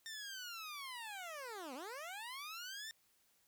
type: linear two-way sweep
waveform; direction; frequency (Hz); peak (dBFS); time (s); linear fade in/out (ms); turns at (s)
15% pulse; down then up; 1822 to 240.4 to 1822; -39; 0.06-2.91; 0; 1.74
effects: white hiss -74 dBFS RMS until 3.47 s